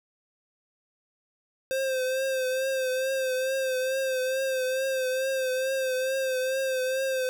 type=tone with vibrato; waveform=square; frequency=523.3 Hz; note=C5; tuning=in tune; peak=-26 dBFS; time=1.71-7.29 s; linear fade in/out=0 ms; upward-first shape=triangle; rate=2.3 Hz; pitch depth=47 cents each way; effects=none